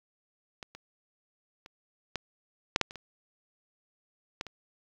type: clicks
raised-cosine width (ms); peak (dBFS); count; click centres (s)
0.2; -23 / -27 / -29 / -15 / -6 / -7 / -26 / -25 / -16 / -25; 10; 0.628 / 0.75 / 1.661 / 2.157 / 2.761 / 2.813 / 2.909 / 2.957 / 4.411 / 4.467
effects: low-pass 7000 Hz 12 dB/octave + 8-bit